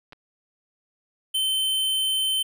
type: clicks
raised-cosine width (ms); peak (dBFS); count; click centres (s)
0.3; -28; 2; 0.124 / 0.131
type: tone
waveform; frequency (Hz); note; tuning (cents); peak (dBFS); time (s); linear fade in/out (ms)
square; 3083; G7; -29; -22; 1.34-2.43; 10
effects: 10-bit